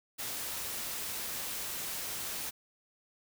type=noise; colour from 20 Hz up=white; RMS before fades=-38 dBFS; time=0.18-2.51 s; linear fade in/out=20 ms; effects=none